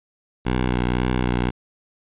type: tone with vibrato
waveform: 10% pulse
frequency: 61.74 Hz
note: B1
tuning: in tune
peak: -11 dBFS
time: 0.45-1.51 s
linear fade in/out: 20 ms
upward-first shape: sine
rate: 1.9 Hz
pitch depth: 30 cents each way
effects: resampled to 8000 Hz